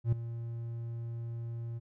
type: tone with ADSR envelope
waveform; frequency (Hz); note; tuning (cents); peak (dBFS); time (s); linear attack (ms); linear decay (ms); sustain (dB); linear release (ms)
triangle; 116.54; A#2; 0; -20; 0.04-1.8; 84; 5; -14; 27
effects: none